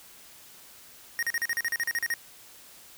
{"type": "tone bursts", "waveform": "square", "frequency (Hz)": 1864.7, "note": "A#6", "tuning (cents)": 0, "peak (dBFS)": -26, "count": 13, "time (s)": [1.19, 2.139], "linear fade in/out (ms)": 0, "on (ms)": 37, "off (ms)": 39, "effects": ["white hiss -51 dBFS RMS until 2.97 s"]}